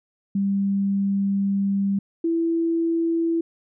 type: tone pair in turn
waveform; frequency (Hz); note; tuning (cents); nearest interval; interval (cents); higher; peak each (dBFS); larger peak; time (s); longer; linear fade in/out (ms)
sine; 197.7 / 332.1; G3 / E4; +15 / +13; major sixth; 898; second; -19; neither; 0.35-1.99 / 2.24-3.41; first; 5
effects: none